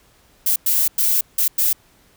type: noise bursts at uneven times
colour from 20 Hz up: violet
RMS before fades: -17 dBFS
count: 5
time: 0.46-0.56 / 0.66-0.88 / 0.98-1.21 / 1.38-1.48 / 1.58-1.73 s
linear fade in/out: 5 ms
effects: pink hiss -55 dBFS RMS until 2.16 s